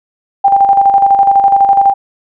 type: tone with tremolo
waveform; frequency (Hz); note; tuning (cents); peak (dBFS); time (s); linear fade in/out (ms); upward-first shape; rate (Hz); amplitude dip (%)
sine; 792; G5; +18; -3; 0.44-1.94; 10; square; 12; 50
effects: none